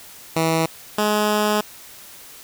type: tone pair in turn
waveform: 10% pulse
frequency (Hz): 162.3 / 210.6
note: E3 / G#3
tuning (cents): -27 / +24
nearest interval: perfect fourth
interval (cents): 451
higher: second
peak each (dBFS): -9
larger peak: neither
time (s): 0.36-0.66 / 0.98-1.61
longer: second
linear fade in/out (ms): 5
effects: white hiss -42 dBFS RMS until 2.43 s